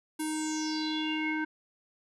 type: tone with low-pass filter sweep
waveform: square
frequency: 310.6 Hz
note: D#4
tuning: 3 cents flat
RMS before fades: -32 dBFS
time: 0.19-1.45 s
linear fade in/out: 10 ms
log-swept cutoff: 11000 to 1700 Hz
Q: 6.8
effects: none